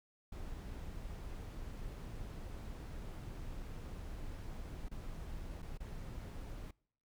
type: noise with dropouts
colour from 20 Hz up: brown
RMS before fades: -45 dBFS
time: 0.32-6.71 s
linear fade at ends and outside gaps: 5 ms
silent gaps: 4.885-4.913 / 5.621-5.626 / 5.776-5.802 s
effects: noise-tail reverb RT60 0.6 s tail -25 dB re dry